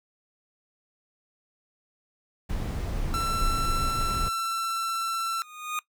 brown noise, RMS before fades -29 dBFS, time 2.49-4.29 s, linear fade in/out 10 ms
45% pulse tone, 1342 Hz, E6, 31 cents sharp, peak -27 dBFS, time 3.14-5.42 s, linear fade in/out 0 ms
25% pulse tone with exponential growth, 1232 Hz, D#6, 17 cents flat, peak -22 dBFS, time 5.19-5.79 s, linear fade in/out 1 ms, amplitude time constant 130 ms
effects noise-tail reverb RT60 0.1 s tail -19 dB re dry

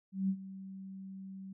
sine tone with ADSR envelope, 192 Hz, G3, 36 cents flat, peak -27 dBFS, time 0.12-1.53 s, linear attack 170 ms, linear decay 68 ms, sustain -16 dB, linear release 6 ms, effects none

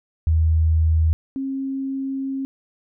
sine tone pair in turn, 80.1 / 269.4 Hz, E2 / C#4, -49 / -49 cents, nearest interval octave + major sixth, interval 2100 cents, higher second, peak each -14 / -23 dBFS, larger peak first, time 0.27-1.13 / 1.36-2.45 s, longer second, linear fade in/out 0 ms, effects none

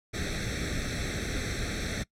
pink noise with comb filter, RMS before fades -32 dBFS, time 0.13-2.04 s, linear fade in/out 20 ms, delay 0.51 ms, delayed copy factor +0.9, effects noise-tail reverb RT60 0.1 s tail -22 dB re dry + low-pass 7000 Hz 12 dB/octave

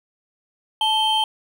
triangle tone pair together, 871 / 3135 Hz, A5 / G7, -18 / -1 cents, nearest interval octave + minor seventh, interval 2217 cents, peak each -18 dBFS, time 0.81-1.24 s, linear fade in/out 2 ms, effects none

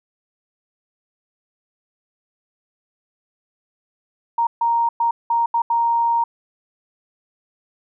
sine tone bursts at uneven times, 932.3 Hz, A#5, in tune, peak -15 dBFS, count 6, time 4.38-4.47 / 4.61-4.89 / 5-5.11 / 5.3-5.46 / 5.54-5.62 / 5.7-6.24 s, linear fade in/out 5 ms, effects none

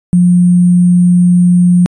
sine tone with sample-and-hold, 177.3 Hz, F3, 26 cents sharp, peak -4 dBFS, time 0.13-1.86 s, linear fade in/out 0 ms, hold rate 8820 Hz, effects resampled to 22050 Hz

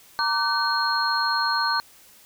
sine tone cluster, 924 / 1163 / 1517 / 4253 Hz, A#5 / D6 / F#6 / C8, -16 / -17 / +43 / +27 cents, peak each -26 dBFS, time 0.19-1.8 s, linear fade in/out 0 ms, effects white hiss -52 dBFS RMS until 2.25 s

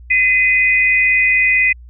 sine tone pair together, 2031 / 2489 Hz, B6 / D#7, +48 / 0 cents, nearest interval major third, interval 352 cents, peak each -13 dBFS, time 0.1-1.73 s, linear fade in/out 10 ms, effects added 60 Hz sine -35 dBFS peak until 1.89 s

